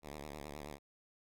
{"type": "tone with vibrato", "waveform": "5% pulse", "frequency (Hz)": 73.42, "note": "D2", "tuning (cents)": 0, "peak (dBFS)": -34, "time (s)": [0.02, 0.79], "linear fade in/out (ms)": 50, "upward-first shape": "sine", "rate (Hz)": 9.4, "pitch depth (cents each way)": 100, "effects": []}